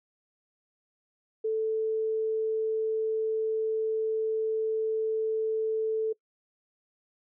sine tone, 440 Hz, A4, in tune, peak -25 dBFS, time 1.44-6.13 s, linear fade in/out 10 ms, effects noise-tail reverb RT60 0.1 s tail -23 dB re dry

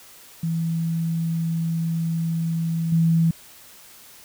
sine tone with level steps, 164.81 Hz, E3, in tune, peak -21 / -15 dBFS, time 0.43-3.31 s, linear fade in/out 5 ms, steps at 2.92 s, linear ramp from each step 5 ms, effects white hiss -47 dBFS RMS until 4.24 s

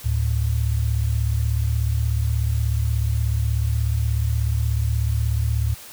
sine tone pair together, 73.35 / 109.9 Hz, D2 / A2, -2 / -2 cents, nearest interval perfect fifth, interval 700 cents, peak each -21 dBFS, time 0.04-5.75 s, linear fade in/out 20 ms, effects white hiss -41 dBFS RMS until 5.92 s

